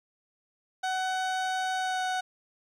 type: tone with pitch glide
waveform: 30% pulse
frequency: 749 to 743 Hz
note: F#5 to F#5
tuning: +21 to +7 cents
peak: -25 dBFS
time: 0.83-2.21 s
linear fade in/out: 10 ms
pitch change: -14 cents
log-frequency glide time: 1.78-2.02 s
effects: low-pass 7000 Hz 12 dB/octave + 11-bit